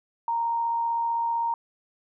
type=tone with amplitude modulation; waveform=sine; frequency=929 Hz; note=A#5; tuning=6 cents flat; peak=-22 dBFS; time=0.28-1.54 s; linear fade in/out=2 ms; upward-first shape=sine; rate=75.6 Hz; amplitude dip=25%; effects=none